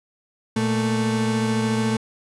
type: tone pair together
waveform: 35% pulse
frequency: 117.44 / 221 Hz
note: A#2 / A3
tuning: +13 / +8 cents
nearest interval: major seventh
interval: 1095 cents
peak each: -24 / -19 dBFS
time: 0.56-1.97 s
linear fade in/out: 5 ms
effects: resampled to 24000 Hz